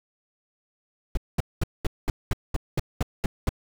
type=noise bursts; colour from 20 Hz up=brown; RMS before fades=-22 dBFS; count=11; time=1.15-3.492 s; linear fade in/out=2 ms; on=22 ms; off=210 ms; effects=none